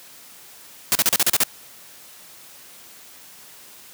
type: noise bursts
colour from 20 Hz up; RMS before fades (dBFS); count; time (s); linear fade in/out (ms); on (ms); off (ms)
white; -17; 8; 0.92-1.435; 0; 32; 37
effects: white hiss -45 dBFS RMS until 3.93 s + high-pass 100 Hz 12 dB/octave